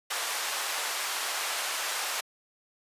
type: band-pass noise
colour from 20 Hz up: pink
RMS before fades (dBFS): -32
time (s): 0.1-2.21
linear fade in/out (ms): 10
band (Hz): 840 to 13000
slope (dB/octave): 12
effects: high-pass 400 Hz 12 dB/octave + resampled to 32000 Hz